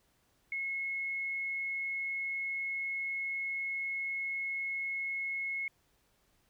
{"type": "tone", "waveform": "sine", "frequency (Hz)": 2176, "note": "C#7", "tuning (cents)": -33, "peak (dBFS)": -33, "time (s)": [0.52, 5.68], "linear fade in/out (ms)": 2, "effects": ["pink hiss -72 dBFS RMS until 6.49 s"]}